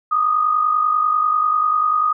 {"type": "tone pair together", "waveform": "sine", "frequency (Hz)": [1194.3, 1244.5], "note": ["D6", "D#6"], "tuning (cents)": [29, 0], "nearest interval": "minor second", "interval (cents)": 71, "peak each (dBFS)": [-22, -15], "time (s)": [0.11, 2.13], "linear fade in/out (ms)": 10, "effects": []}